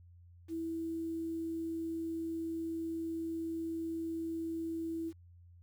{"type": "tone with quantisation", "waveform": "sine", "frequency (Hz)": 328, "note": "E4", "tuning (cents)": -9, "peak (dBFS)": -35, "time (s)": [0.48, 5.13], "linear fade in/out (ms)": 50, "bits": 10, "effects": ["added 87 Hz sine -55 dBFS peak until 5.62 s"]}